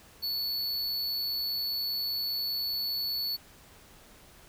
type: tone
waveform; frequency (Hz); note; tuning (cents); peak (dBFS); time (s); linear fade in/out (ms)
square; 4435; C#8; 0; -30; 0.22-3.37; 20
effects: pink hiss -55 dBFS RMS until 4.48 s